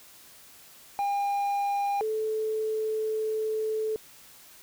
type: tone pair in turn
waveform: triangle / sine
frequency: 805 / 435.9 Hz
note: G5 / A4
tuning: +46 / -16 cents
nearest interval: major seventh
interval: 1062 cents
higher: first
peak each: -23 / -26 dBFS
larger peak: first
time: 0.99-2.01 / 2.01-3.96 s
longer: second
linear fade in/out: 0 ms
effects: white hiss -52 dBFS RMS until 4.62 s